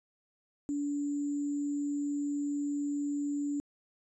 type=tone with sample-and-hold; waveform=sine; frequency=287.8 Hz; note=D4; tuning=35 cents flat; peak=-30 dBFS; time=0.69-3.6 s; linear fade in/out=0 ms; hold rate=7350 Hz; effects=resampled to 24000 Hz